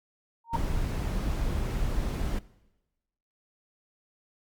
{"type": "tone with exponential growth", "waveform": "sine", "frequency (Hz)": 924, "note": "A#5", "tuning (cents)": -16, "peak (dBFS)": -22, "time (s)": [0.44, 0.56], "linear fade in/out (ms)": 5, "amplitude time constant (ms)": 24}
{"type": "noise", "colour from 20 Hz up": "brown", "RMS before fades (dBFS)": -29, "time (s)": [0.53, 2.39], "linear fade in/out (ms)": 5}
{"effects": ["noise-tail reverb RT60 1.0 s tail -20 dB re dry", "Opus 48 kbps"]}